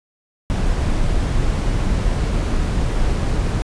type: noise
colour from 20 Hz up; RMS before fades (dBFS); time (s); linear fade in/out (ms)
brown; -18; 0.5-3.62; 0
effects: resampled to 22050 Hz